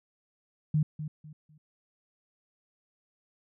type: tone with echo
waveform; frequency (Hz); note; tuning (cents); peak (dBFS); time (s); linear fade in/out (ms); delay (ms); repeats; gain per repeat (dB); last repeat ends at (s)
sine; 152.7; D#3; -32; -22; 0.74-0.83; 5; 250; 3; -11; 1.58
effects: none